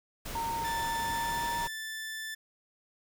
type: noise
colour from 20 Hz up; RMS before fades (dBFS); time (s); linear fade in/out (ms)
pink; -40; 0.25-1.68; 10
type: tone with pitch glide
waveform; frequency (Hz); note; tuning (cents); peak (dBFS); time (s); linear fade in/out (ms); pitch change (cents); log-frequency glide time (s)
sine; 920 to 935; A#5 to A#5; -23 to +5; -31; 0.35-1.67; 5; +28; 1.1-1.44
type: tone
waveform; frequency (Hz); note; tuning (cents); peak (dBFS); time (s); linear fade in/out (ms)
sawtooth; 1760; A6; 0; -33; 0.64-2.35; 10
effects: none